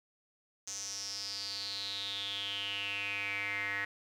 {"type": "tone with band-pass filter sweep", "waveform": "square", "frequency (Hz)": 99.9, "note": "G2", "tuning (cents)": 33, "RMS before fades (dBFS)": -38, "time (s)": [0.67, 3.85], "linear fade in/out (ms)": 5, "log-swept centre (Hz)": [6300, 1900], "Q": 8, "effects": ["11-bit"]}